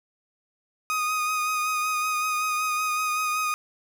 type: tone with vibrato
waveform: 30% pulse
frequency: 1244.5 Hz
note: D#6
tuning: in tune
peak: -21 dBFS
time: 0.9-3.54 s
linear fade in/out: 0 ms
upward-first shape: sine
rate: 5.3 Hz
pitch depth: 21 cents each way
effects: none